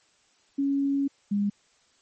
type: tone pair in turn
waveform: sine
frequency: 278.1 / 203.1 Hz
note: C#4 / G#3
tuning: +6 / -38 cents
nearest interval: perfect fourth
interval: 544 cents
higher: first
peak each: -22 dBFS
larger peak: neither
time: 0.58-1.08 / 1.31-1.5 s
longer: first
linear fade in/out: 10 ms
effects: white hiss -64 dBFS RMS until 2.01 s + MP3 32 kbps